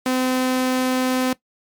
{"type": "tone", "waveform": "sawtooth", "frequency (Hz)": 256.4, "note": "C4", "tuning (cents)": -35, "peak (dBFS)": -14, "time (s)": [0.06, 1.33], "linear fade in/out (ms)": 2, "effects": ["noise-tail reverb RT60 0.1 s tail -18 dB re dry", "MP3 96 kbps"]}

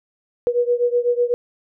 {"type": "beating tone pair", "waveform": "sine", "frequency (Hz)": [481.1, 489.1], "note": ["B4", "B4"], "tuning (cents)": [-45, -17], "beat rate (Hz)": 8, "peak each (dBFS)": [-18, -20], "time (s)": [0.47, 1.34], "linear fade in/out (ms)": 0, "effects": []}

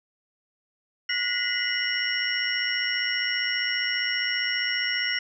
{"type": "tone cluster", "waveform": "sine", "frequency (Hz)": [1458, 1918, 2033, 2925, 5510], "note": ["F#6", "A#6", "B6", "F#7", "F8"], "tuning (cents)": [-26, 49, 50, -21, -24], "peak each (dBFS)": [-33, -31, -29, -30, -30], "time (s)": [1.09, 5.19], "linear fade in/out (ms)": 5, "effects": []}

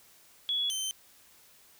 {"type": "tone pair in turn", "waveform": ["sine", "20% pulse"], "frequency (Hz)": [3376, 3092], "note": ["G#7", "G7"], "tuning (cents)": [28, -24], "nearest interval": "major second", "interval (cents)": 152, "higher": "first", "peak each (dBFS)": [-27, -26], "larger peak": "second", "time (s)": [[0.49, 0.7], [0.7, 0.91]], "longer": "neither", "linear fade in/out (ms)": 0, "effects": ["white hiss -59 dBFS RMS until 1.79 s"]}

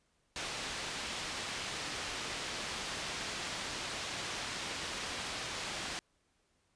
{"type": "low-pass noise", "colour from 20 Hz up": "white", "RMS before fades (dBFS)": -40, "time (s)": [0.36, 5.99], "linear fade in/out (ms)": 0, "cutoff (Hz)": 4600, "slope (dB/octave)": 12, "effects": ["pink hiss -75 dBFS RMS until 6.75 s", "resampled to 22050 Hz"]}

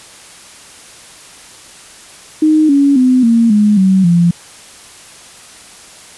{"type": "tone with pitch steps", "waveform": "sine", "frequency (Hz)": [310, 281, 254.7, 230.9, 209.3, 189.73, 171.98], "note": ["D#4", "C#4", "C4", "A#3", "G#3", "F#3", "F3"], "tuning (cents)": [-6, 24, -46, -16, 14, 44, -26], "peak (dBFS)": -6, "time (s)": [2.42, 4.31], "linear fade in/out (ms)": 5, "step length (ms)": 270, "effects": ["white hiss -37 dBFS RMS until 6.17 s", "resampled to 24000 Hz"]}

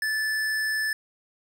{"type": "tone with tanh clipping", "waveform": "sine", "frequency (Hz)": 1746, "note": "A6", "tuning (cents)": -14, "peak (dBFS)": -26, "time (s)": [0.02, 0.93], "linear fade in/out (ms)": 2, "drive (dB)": 17, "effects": []}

